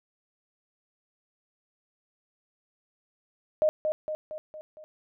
sine tone with echo, 617 Hz, D#5, 15 cents flat, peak -19 dBFS, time 3.62-3.69 s, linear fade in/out 0 ms, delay 230 ms, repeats 5, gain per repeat -5 dB, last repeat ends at 4.84 s, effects none

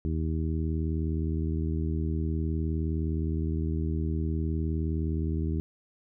harmonic tone, 79.5 Hz, D#2, 38 cents sharp, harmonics 1 / 2 / 3 / 4 / 5, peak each -28 / -33 / -36 / -36 / -41 dBFS, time 0.05-5.6 s, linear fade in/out 0 ms, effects none

